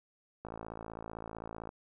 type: click train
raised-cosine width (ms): 1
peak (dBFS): -28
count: 70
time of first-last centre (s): 0.45-1.691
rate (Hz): 55.6
effects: none